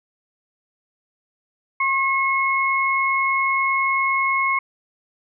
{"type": "tone pair together", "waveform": "sine", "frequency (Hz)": [1078, 2175], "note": ["C#6", "C#7"], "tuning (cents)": [-49, -33], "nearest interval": "octave", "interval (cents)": 1216, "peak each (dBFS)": -20, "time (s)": [1.8, 4.59], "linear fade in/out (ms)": 5, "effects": []}